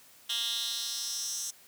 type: tone with high-pass filter sweep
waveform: 10% pulse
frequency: 233.1 Hz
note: A#3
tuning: in tune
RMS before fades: -34 dBFS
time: 0.29-1.51 s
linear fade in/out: 10 ms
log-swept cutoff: 3200 to 6600 Hz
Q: 3.4
effects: white hiss -57 dBFS RMS until 1.67 s + high-pass 80 Hz 12 dB/octave